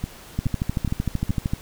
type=two click trains; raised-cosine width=5 ms; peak=-13 / -10 dBFS; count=4 / 16; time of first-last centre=0.04-1.295 / 0.39-1.535 s; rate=2.39 / 13.1 Hz; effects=pink hiss -44 dBFS RMS until 1.61 s